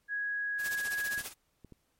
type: tone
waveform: sine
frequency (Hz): 1661.2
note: G#6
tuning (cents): 0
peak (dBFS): -31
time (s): 0.08-1.23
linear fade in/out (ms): 50
type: noise with tremolo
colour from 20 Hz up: white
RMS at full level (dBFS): -38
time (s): 0.58-1.34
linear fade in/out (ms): 50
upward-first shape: sine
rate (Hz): 15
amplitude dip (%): 75
type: clicks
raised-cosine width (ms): 3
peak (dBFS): -37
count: 4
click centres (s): 1.178 / 1.208 / 1.647 / 1.723
effects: pink hiss -75 dBFS RMS until 1.99 s + MP3 64 kbps